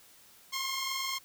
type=tone pair together; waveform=10% pulse; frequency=1052.3 / 1075 Hz; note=C6 / C6; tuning=+10 / +47 cents; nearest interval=unison; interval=37 cents; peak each=-29 / -25 dBFS; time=0.52-1.19 s; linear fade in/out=20 ms; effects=white hiss -58 dBFS RMS until 1.24 s